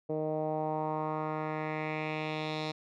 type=tone with low-pass filter sweep; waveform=10% pulse; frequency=155 Hz; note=D#3; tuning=6 cents flat; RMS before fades=-34 dBFS; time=0.09-2.72 s; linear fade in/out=10 ms; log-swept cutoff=510 to 4300 Hz; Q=2.5; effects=none